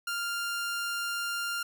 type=tone; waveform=sawtooth; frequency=1396.9 Hz; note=F6; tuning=in tune; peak=-27 dBFS; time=0.07-1.63 s; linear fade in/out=5 ms; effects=none